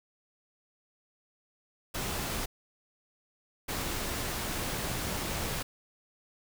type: noise bursts at uneven times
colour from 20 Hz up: pink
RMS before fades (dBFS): -34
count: 2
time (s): 1.94-2.46 / 3.68-5.63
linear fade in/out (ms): 10
effects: none